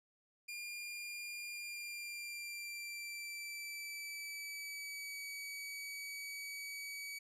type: tone with pitch glide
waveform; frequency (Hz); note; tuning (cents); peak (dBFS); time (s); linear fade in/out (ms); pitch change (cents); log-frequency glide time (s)
sawtooth; 2407 to 2273; D7 to C#7; +42 to +43; -40; 0.48-7.19; 10; -99; 1.48-5.21
effects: resampled to 32000 Hz